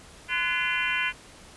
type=harmonic tone with a mistuned harmonic; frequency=342 Hz; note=F4; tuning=36 cents flat; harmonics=3 / 4 / 5 / 6 / 7 / 8 / 9; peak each=-34 / -31 / -33 / -31 / -30 / -32 / -34 dBFS; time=0.28-1.13 s; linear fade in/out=50 ms; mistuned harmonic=4; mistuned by=+140 cents; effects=pink hiss -49 dBFS RMS until 1.56 s + resampled to 24000 Hz